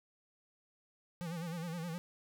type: tone with vibrato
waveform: square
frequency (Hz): 168.7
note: E3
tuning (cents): +40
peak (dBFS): -39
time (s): 1.21-1.98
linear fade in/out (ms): 0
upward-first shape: sine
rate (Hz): 9.6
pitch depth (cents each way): 97
effects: none